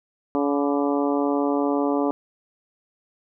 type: harmonic tone with a mistuned harmonic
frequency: 142.5 Hz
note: C#3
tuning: 48 cents sharp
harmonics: 2 / 3 / 4 / 5 / 6 / 7 / 8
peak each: -22 / -26 / -28 / -30 / -32 / -33 / -34 dBFS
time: 0.35-2.11 s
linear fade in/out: 0 ms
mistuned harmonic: 8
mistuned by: +47 cents
effects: none